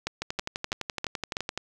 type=two click trains; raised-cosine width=0.2 ms; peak=-13 / -11 dBFS; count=17 / 5; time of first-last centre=0.22-1.576 / 0.07-1.369 s; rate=11.8 / 3.08 Hz; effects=none